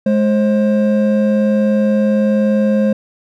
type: tone pair together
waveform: triangle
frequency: 210.7 / 531 Hz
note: G#3 / C5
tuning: +25 / +25 cents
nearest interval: octave + major third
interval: 1600 cents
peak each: -10 / -14 dBFS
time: 0.06-2.93 s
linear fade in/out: 5 ms
effects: none